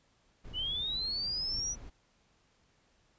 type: noise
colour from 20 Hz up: brown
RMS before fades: -46 dBFS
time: 0.44-1.9 s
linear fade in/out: 10 ms
type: linear sweep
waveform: sine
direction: up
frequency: 2900 to 5920 Hz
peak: -32 dBFS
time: 0.53-1.76 s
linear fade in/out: 50 ms
effects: pink hiss -70 dBFS RMS until 3.18 s + resampled to 16000 Hz